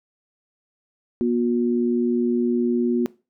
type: tone pair together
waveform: sine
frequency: 240.7 / 360.1 Hz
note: B3 / F#4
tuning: -44 / -47 cents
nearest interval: perfect fifth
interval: 697 cents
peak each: -20 / -22 dBFS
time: 1.21-3.06 s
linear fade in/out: 0 ms
effects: noise-tail reverb RT60 0.3 s tail -20 dB re dry